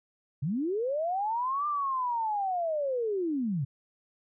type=linear two-way sweep; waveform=sine; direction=up then down; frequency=123.47 to 1200 to 123.47 Hz; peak=-27 dBFS; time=0.42-3.65 s; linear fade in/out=10 ms; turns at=1.67 s; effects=none